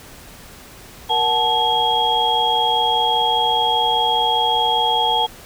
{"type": "tone cluster", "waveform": "sine", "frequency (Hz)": [470.1, 745, 870, 3286], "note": ["A#4", "F#5", "A5", "G#7"], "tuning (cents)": [15, 12, -20, -19], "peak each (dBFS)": [-26, -23, -18, -19], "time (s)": [1.09, 5.27], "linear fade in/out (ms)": 20, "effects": ["pink hiss -41 dBFS RMS until 5.45 s"]}